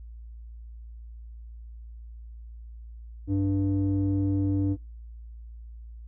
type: tone with low-pass filter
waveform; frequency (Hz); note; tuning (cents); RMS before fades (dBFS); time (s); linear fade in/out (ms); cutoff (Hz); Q
square; 98; G2; 0; -25; 3.27-4.77; 50; 330; 4.6
effects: noise-tail reverb RT60 0.2 s tail -23 dB re dry + added 57 Hz sine -40 dBFS peak until 6.07 s